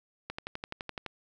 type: click train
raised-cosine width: 0.3 ms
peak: -20 dBFS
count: 10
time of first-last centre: 0.3-1.063 s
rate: 11.8 Hz
effects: none